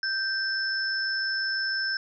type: tone pair together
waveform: sine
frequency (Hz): 1568 / 5274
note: G6 / E8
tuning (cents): 0 / 0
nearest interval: octave + major sixth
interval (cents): 2100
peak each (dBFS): -27 / -30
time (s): 0.03-1.97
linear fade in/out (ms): 2
effects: none